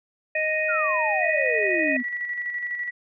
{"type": "harmonic tone", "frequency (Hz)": 622, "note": "D#5", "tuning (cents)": -1, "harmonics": [1, 3, 4], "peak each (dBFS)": [-26, -26, -26], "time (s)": [0.35, 1.97], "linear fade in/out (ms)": 5}
{"type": "exponential sweep", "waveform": "sine", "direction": "down", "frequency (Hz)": [1474, 240.2], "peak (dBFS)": -25, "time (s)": [0.68, 2.03], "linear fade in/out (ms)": 20}
{"type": "tone with tremolo", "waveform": "sine", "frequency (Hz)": 1944, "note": "B6", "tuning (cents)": -28, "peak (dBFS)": -25, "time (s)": [1.21, 2.91], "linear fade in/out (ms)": 20, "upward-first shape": "square", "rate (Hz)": 12, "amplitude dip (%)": 40}
{"effects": []}